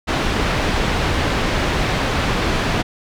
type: low-pass noise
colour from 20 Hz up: pink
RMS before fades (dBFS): -19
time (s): 0.07-2.83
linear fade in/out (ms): 20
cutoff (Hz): 3600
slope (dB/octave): 12
effects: none